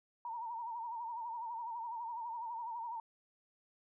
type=tone with vibrato; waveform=sine; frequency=930 Hz; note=A#5; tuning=4 cents flat; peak=-39 dBFS; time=0.25-3 s; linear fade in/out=2 ms; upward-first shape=triangle; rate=12 Hz; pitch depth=94 cents each way; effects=none